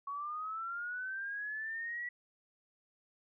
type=linear sweep; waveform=sine; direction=up; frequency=1110 to 1950 Hz; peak=-37 dBFS; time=0.07-2.09 s; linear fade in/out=5 ms; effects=none